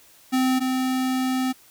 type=tone pair in turn; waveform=square; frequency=258.5 / 258.5 Hz; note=C4 / C4; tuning=-21 / -21 cents; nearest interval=unison; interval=0 cents; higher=neither; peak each=-19 / -22 dBFS; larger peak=first; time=0.32-0.6 / 0.6-1.53 s; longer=second; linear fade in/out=20 ms; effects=white hiss -53 dBFS RMS until 1.7 s